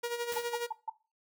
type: tone with tremolo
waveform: sawtooth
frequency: 475.4 Hz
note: A#4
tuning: 34 cents sharp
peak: -27 dBFS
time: 0.03-0.67 s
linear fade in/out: 10 ms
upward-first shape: sine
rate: 12 Hz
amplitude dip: 65%
type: noise with exponential decay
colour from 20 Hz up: white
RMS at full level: -38 dBFS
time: 0.32-0.62 s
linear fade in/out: 0 ms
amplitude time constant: 64 ms
type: tone bursts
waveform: sine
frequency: 888 Hz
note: A5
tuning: 16 cents sharp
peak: -31 dBFS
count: 4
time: 0.36-0.898 s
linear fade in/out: 5 ms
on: 22 ms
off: 150 ms
effects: noise-tail reverb RT60 0.3 s tail -17 dB re dry